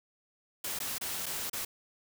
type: noise with dropouts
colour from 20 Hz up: white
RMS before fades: -36 dBFS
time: 0.64-1.65 s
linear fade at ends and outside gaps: 5 ms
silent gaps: 0.79-0.801 / 0.983-1.011 / 1.259-1.263 / 1.498-1.531 s
effects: none